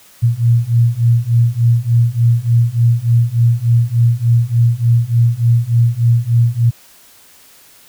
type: beating tone pair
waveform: sine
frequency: 116 / 119.4 Hz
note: A#2 / A#2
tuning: -8 / +42 cents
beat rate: 3.4 Hz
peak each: -13 / -12 dBFS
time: 0.22-6.71 s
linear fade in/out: 20 ms
effects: white hiss -45 dBFS RMS until 7.88 s